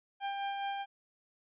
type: tone with tremolo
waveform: 40% pulse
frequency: 795 Hz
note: G5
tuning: 24 cents sharp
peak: -32 dBFS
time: 0.2-0.86 s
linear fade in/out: 50 ms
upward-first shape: sine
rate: 4.8 Hz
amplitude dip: 30%
effects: resampled to 8000 Hz